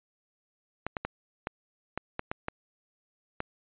clicks, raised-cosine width 0.5 ms, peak -16 dBFS, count 9, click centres 0.866 / 0.968 / 1.05 / 1.471 / 1.976 / 2.194 / 2.315 / 2.484 / 3.404 s, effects resampled to 8000 Hz

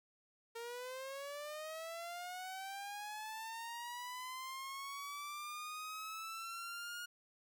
sawtooth linear sweep, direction up, 458.5 to 1437 Hz, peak -40 dBFS, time 0.55-7.06 s, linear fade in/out 10 ms, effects none

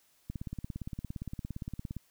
click train, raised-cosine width 5 ms, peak -25 dBFS, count 30, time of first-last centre 0.3-1.967 s, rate 17.4 Hz, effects white hiss -68 dBFS RMS until 2.1 s

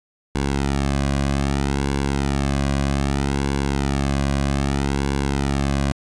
sawtooth tone with flanger, 69.3 Hz, C#2, in tune, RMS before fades -21 dBFS, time 0.35-5.92 s, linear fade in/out 0 ms, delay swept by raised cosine 1.6 to 2.25 ms, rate 0.63 Hz, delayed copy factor -0.75, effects resampled to 22050 Hz

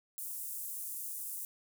pink high-pass noise, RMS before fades -41 dBFS, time 0.18-1.45 s, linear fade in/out 0 ms, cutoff 9200 Hz, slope 24 dB/octave, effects none

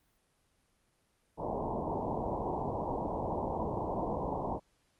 white low-pass noise, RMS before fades -35 dBFS, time 1.37-4.6 s, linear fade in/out 50 ms, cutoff 1000 Hz, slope 96 dB/octave, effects pink hiss -73 dBFS RMS until 4.99 s + Opus 32 kbps

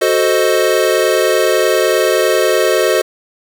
square chord, F# diminished seventh, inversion none, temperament equal, 370 / 440 / 523.3 / 622.3 Hz, F#4 / A4 / C5 / Eb5, 0 / 0 / 0 / 0 cents, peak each -17 dBFS, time 0.01-3.02 s, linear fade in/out 10 ms, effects none

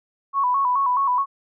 sine tone with vibrato, 1046.5 Hz, C6, in tune, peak -17 dBFS, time 0.33-1.26 s, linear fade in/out 50 ms, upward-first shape square, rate 4.7 Hz, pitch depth 93 cents each way, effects none

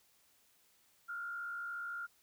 sine tone with frequency modulation, 1400 Hz, F6, 4 cents sharp, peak -39 dBFS, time 1.08-2.07 s, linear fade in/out 20 ms, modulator 57 Hz, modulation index 0.62, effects white hiss -70 dBFS RMS until 2.22 s

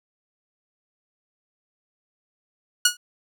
10% pulse tone with exponential decay, 1451 Hz, F#6, 34 cents flat, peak -3 dBFS, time 2.85-2.97 s, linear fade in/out 5 ms, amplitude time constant 26 ms, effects none

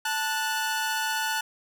sawtooth tone pair together, 880 / 1471.7 Hz, A5 / F#6, 0 / -10 cents, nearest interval major sixth, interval 890 cents, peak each -25 dBFS, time 0.05-1.41 s, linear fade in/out 5 ms, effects none

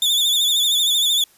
40% pulse tone with vibrato, 3520 Hz, A7, in tune, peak -14 dBFS, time 0.02-1.24 s, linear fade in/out 2 ms, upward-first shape sine, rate 13 Hz, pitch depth 72 cents each way, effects white hiss -54 dBFS RMS until 1.37 s + resampled to 32000 Hz

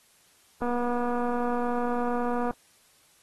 click train, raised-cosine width 1 ms, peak -17 dBFS, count 458, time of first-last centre 0.62-2.508 s, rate 242 Hz, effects white hiss -61 dBFS RMS until 3.22 s + AAC 32 kbps

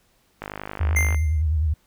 click train, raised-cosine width 0.5 ms, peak -16 dBFS, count 38, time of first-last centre 0.42-1.145 s, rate 51 Hz
sine tone with vibrato, 77.8 Hz, D#2, in tune, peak -18 dBFS, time 0.8-1.74 s, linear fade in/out 10 ms, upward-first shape sine, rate 9.8 Hz, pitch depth 97 cents each way
square tone with exponential decay, 2093 Hz, C7, in tune, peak -18 dBFS, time 0.96-1.42 s, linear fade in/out 5 ms, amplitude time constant 99 ms
effects pink hiss -63 dBFS RMS until 1.86 s

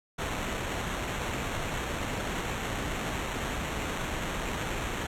pink noise with sample-and-hold, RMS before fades -33 dBFS, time 0.18-5.07 s, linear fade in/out 10 ms, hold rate 4900 Hz, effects low-pass 11000 Hz 12 dB/octave

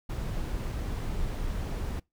brown noise, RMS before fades -32 dBFS, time 0.09-2 s, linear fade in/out 10 ms, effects noise-tail reverb RT60 0.2 s tail -24 dB re dry

